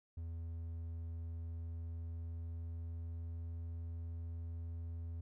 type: tone with pitch glide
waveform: triangle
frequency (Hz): 82.9 to 83.48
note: E2 to E2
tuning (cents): +10 to +22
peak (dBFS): -39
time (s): 0.17-5.21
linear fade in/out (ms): 5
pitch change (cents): +12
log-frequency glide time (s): 1.15-3.65
effects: none